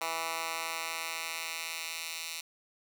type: tone with high-pass filter sweep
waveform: 10% pulse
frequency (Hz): 163.9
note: E3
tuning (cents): -10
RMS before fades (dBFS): -37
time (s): 0.01-2.41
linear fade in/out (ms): 5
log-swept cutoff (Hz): 1000 to 3200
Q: 0.98
effects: none